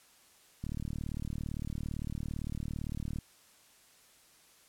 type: click train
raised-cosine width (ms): 5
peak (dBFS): -25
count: 97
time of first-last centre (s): 0.64-3.186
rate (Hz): 37.7
effects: white hiss -62 dBFS RMS until 4.68 s + low-pass 12000 Hz 12 dB/octave